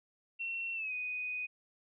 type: tone with pitch glide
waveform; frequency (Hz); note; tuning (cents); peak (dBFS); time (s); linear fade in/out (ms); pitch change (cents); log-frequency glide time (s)
sine; 2716 to 2491; F7 to D#7; -49 to +1; -35; 0.39-1.47; 20; -150; 0.74-0.93
effects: none